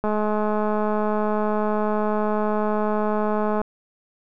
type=click train; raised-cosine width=1 ms; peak=-11 dBFS; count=759; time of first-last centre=0.04-3.615 s; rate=212 Hz; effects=none